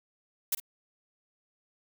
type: noise with echo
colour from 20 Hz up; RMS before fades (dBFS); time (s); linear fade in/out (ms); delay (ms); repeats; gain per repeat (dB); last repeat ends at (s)
blue; -27; 0.52-0.55; 5; 51; 1; -15; 0.601
effects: none